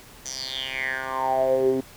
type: tone with band-pass filter sweep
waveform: 10% pulse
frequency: 131.9 Hz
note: C3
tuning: 14 cents sharp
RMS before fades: -25 dBFS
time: 0.25-1.81 s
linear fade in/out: 10 ms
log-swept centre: 6400 to 300 Hz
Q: 7.1
effects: pink hiss -47 dBFS RMS until 1.96 s